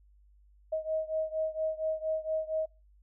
sine beating tone pair, 630 / 634.3 Hz, D#5 / D#5, +21 / +33 cents, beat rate 4.3 Hz, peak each -32 / -34 dBFS, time 0.72-2.66 s, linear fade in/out 10 ms, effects noise-tail reverb RT60 0.3 s tail -25 dB re dry + added 50 Hz sine -58 dBFS peak until 3.02 s

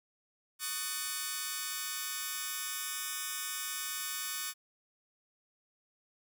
5% pulse chord, D# half-diminished seventh, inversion third, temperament just, 1120.1 / 1244.5 / 1493.4 / 1792.1 Hz, C#6 / D#6 / F#6 / A6, +18 / 0 / +16 / +31 cents, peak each -30 dBFS, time 0.59-4.54 s, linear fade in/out 50 ms, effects none

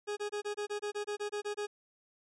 40% pulse tone bursts, 414.3 Hz, G#4, 4 cents flat, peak -33 dBFS, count 13, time 0.07-1.67 s, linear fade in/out 20 ms, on 100 ms, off 25 ms, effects resampled to 22050 Hz

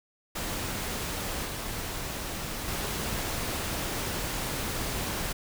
pink noise with level steps, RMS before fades -33 / -35 / -32 dBFS, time 0.35-5.33 s, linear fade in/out 10 ms, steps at 1.45 / 2.68 s, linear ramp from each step 2 ms, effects none

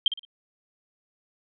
sine tone with echo, 3173 Hz, G7, 20 cents sharp, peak -16 dBFS, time 0.06-0.08 s, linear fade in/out 2 ms, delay 57 ms, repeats 3, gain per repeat -10 dB, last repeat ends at 0.251 s, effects none

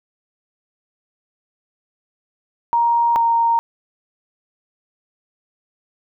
sine tone pair in turn, 938 / 927.2 Hz, A#5 / A#5, +11 / -10 cents, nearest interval unison, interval 21 cents, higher first, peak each -13 dBFS, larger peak neither, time 2.73-3.16 / 3.16-3.59 s, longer neither, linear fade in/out 0 ms, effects none

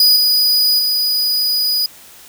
45% pulse tone with level steps, 4937 Hz, D#8, 14 cents flat, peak -7 / -10 / -13 dBFS, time 0-1.86 s, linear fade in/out 2 ms, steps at 0.16 / 0.79 s, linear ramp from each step 2 ms, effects white hiss -41 dBFS RMS until 2.28 s

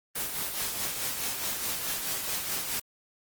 white noise with tremolo, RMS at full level -30 dBFS, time 0.15-2.8 s, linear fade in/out 10 ms, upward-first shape triangle, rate 4.7 Hz, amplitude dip 50%, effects Opus 24 kbps

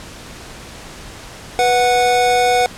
square tone pair together, 491.5 / 735.8 Hz, B4 / F#5, -8 / -10 cents, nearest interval perfect fifth, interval 698 cents, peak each -17 / -14 dBFS, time 1.59-2.66 s, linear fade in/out 0 ms, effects pink hiss -35 dBFS RMS until 2.77 s + low-pass 9000 Hz 12 dB/octave

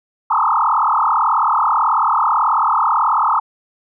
sine tone with frequency modulation, 1073 Hz, C6, 43 cents sharp, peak -12 dBFS, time 0.3-3.4 s, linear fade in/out 10 ms, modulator 38.3 Hz, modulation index 5.9, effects none

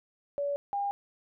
sine tone pair in turn, 570 / 804.8 Hz, C#5 / G5, +48 / +45 cents, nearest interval tritone, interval 597 cents, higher second, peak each -28 dBFS, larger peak neither, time 0.38-0.56 / 0.73-0.91 s, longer neither, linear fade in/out 0 ms, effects none

